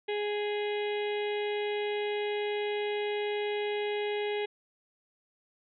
harmonic tone with a mistuned harmonic, 415.3 Hz, G#4, in tune, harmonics 1 / 2 / 4 / 5 / 6 / 7 / 8 / 9, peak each -30 / -39 / -45 / -41 / -44 / -46 / -45 / -51 dBFS, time 0.08-4.46 s, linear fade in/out 10 ms, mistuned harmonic 9, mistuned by +45 cents, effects none

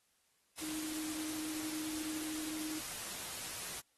sine tone in noise, 311.1 Hz, D#4, in tune, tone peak -40 dBFS, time 0.61-2.8 s, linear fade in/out 20 ms, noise white, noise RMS -43 dBFS, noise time 0.57-3.81 s, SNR 0 dB, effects white hiss -75 dBFS RMS until 3.97 s + AAC 32 kbps

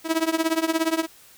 sawtooth tone with tremolo, 324.1 Hz, E4, 29 cents flat, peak -13 dBFS, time 0.04-1.07 s, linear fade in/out 50 ms, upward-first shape triangle, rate 17 Hz, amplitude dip 95%, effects white hiss -51 dBFS RMS until 1.37 s

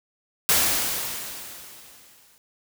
white noise with exponential decay, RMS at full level -18 dBFS, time 0.49-2.38 s, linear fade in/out 0 ms, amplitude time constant 410 ms, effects none

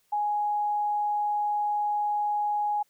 sine tone, 832 Hz, G#5, 3 cents sharp, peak -24 dBFS, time 0.12-2.83 s, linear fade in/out 10 ms, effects white hiss -69 dBFS RMS until 2.89 s

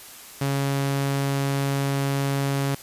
sawtooth tone, 138.59 Hz, C#3, in tune, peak -18 dBFS, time 0.41-2.75 s, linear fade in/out 5 ms, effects white hiss -43 dBFS RMS until 2.82 s + resampled to 32000 Hz

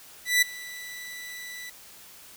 sawtooth tone with ADSR envelope, 1975.5 Hz, B6, in tune, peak -13 dBFS, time 0.25-1.7 s, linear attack 170 ms, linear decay 10 ms, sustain -21 dB, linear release 6 ms, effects white hiss -49 dBFS RMS until 2.36 s

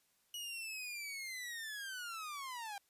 sawtooth linear sweep, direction down, 2925 to 784 Hz, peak -39 dBFS, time 0.34-2.78 s, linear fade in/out 2 ms, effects white hiss -75 dBFS RMS until 2.89 s + resampled to 32000 Hz

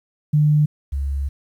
sine tone pair in turn, 150 / 69.45 Hz, D3 / C#2, +37 / +4 cents, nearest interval octave + minor second, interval 1333 cents, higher first, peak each -12 / -20 dBFS, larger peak first, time 0.33-0.66 / 0.92-1.29 s, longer second, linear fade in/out 10 ms, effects 9-bit

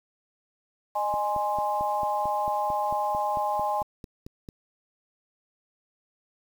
sine chord, Ab major, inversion second, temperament equal with one note detuned, 611.6 / 830.6 / 1046.5 Hz, Eb5 / Ab5 / C6, -30 / 0 / 0 cents, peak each -31 / -26 / -31 dBFS, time 0.95-3.83 s, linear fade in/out 10 ms
click train, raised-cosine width 3 ms, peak -27 dBFS, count 16, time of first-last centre 1.14-4.488 s, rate 4.48 Hz
effects 8-bit

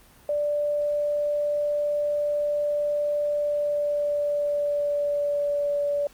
sine tone with pitch glide, 587.3 to 576.9 Hz, D5 to D5, 0 to -31 cents, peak -22 dBFS, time 0.29-6.07 s, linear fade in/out 2 ms, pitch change -31 cents, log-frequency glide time 3.37-5.84 s, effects pink hiss -54 dBFS RMS until 6.13 s + Opus 32 kbps

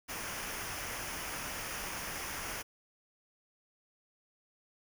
pink noise with comb filter, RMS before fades -40 dBFS, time 0.08-2.63 s, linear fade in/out 20 ms, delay 0.25 ms, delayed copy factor -0.6, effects none

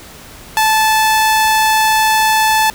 sawtooth tone, 873 Hz, A5, 14 cents flat, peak -6 dBFS, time 0.57-2.7 s, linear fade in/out 0 ms, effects pink hiss -36 dBFS RMS until 2.74 s

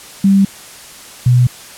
sine tone pair in turn, 196 / 123.83 Hz, G3 / B2, 0 / +5 cents, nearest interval minor sixth, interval 795 cents, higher first, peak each -6 dBFS, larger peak neither, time 0.24-0.45 / 1.26-1.47 s, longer neither, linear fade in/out 5 ms, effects white hiss -35 dBFS RMS until 1.77 s + low-pass 11000 Hz 12 dB/octave

